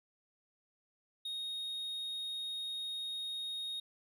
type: tone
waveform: triangle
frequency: 3729 Hz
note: A#7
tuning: in tune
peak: -36 dBFS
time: 1.25-3.8 s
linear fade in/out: 5 ms
effects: none